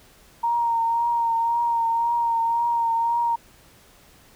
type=tone with vibrato; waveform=sine; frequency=930 Hz; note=A#5; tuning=4 cents flat; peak=-19 dBFS; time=0.43-3.36 s; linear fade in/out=10 ms; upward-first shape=triangle; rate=1.9 Hz; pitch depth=31 cents each way; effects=pink hiss -53 dBFS RMS until 4.35 s